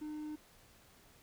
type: tone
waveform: triangle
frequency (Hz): 303.8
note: D#4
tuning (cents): -41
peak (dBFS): -38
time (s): 0.01-0.36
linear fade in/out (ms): 10
effects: pink hiss -63 dBFS RMS until 1.22 s